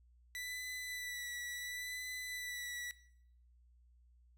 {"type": "tone with vibrato", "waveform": "sawtooth", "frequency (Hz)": 1975.5, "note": "B6", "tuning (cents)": 0, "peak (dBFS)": -38, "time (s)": [0.35, 2.91], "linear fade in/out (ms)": 0, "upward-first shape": "sine", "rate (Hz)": 0.71, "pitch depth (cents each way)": 25, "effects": ["noise-tail reverb RT60 0.7 s tail -18 dB re dry", "added 60 Hz sine -63 dBFS peak until 4.37 s"]}